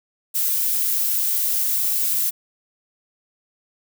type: noise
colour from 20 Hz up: violet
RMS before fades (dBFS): -21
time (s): 0.34-2.31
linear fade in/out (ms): 20
effects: none